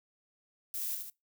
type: noise with echo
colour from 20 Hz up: violet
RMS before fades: -37 dBFS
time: 0.74-0.95 s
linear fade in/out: 0 ms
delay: 74 ms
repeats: 2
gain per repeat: -4 dB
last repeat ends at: 1.098 s
effects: noise-tail reverb RT60 0.2 s tail -22 dB re dry